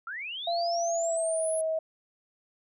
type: linear sweep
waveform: sine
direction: up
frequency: 1301 to 10780 Hz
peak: -34 dBFS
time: 0.07-1.61 s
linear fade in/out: 2 ms
type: tone with pitch glide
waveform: sine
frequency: 685 to 639.1 Hz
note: F5 to D#5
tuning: -34 to +46 cents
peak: -26 dBFS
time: 0.47-1.79 s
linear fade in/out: 5 ms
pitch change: -120 cents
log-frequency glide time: 0.78-1.5 s
effects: none